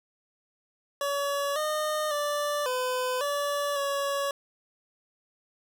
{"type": "tone with pitch steps", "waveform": "25% pulse", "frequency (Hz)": [566, 612, 586, 506, 575, 561], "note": ["C#5", "D#5", "D5", "B4", "D5", "C#5"], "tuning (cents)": [36, -29, -4, 42, -37, 21], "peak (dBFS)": -23, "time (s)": [1.01, 4.31], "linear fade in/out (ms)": 2, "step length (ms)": 550, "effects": []}